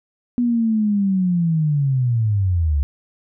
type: linear sweep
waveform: sine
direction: down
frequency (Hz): 245.4 to 67.8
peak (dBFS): -15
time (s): 0.38-2.83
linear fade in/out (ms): 0
effects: none